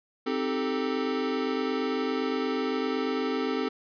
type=chord; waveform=square; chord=A half-diminished seventh; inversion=first; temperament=equal; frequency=261.6 / 311.1 / 392 / 440 Hz; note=C4 / Eb4 / G4 / A4; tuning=0 / 0 / 0 / 0 cents; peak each=-31 / -36 / -34 / -32 dBFS; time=0.26-3.69 s; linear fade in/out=10 ms; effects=resampled to 11025 Hz